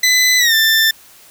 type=tone with pitch glide; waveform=20% pulse; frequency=2008 to 1778.6 Hz; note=B6 to A6; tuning=+28 to +18 cents; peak=-5 dBFS; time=0.03-0.91 s; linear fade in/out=5 ms; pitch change=-210 cents; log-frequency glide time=0.38-0.54 s; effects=white hiss -44 dBFS RMS until 1.3 s